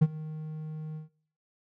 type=tone with ADSR envelope; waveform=triangle; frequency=155.56 Hz; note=D#3; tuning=in tune; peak=-13 dBFS; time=0.01-1.09 s; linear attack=14 ms; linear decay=43 ms; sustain=-20 dB; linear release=130 ms; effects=noise-tail reverb RT60 0.5 s tail -19 dB re dry